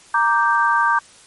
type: chord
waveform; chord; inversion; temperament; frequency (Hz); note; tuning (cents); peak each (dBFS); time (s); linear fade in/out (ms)
sine; G minor; first; equal; 932.3 / 1174.7 / 1568; Bb5 / D6 / G6; 0 / 0 / 0; -18; 0.14-0.99; 5
effects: white hiss -47 dBFS RMS until 1.26 s + MP3 48 kbps